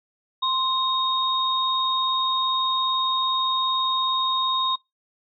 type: tone pair together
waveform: sine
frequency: 1046.5 / 3729 Hz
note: C6 / A#7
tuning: 0 / 0 cents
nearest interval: octave + minor seventh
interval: 2200 cents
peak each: -23 dBFS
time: 0.42-4.76 s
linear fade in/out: 10 ms
effects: noise-tail reverb RT60 0.2 s tail -25 dB re dry